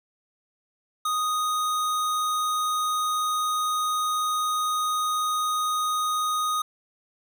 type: tone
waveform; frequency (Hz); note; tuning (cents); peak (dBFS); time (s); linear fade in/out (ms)
square; 1243; D#6; -2; -24; 1.05-6.62; 5
effects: none